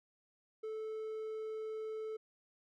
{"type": "tone", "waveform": "triangle", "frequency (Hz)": 437.1, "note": "A4", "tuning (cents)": -11, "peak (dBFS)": -37, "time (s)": [0.63, 2.17], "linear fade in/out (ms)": 10, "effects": []}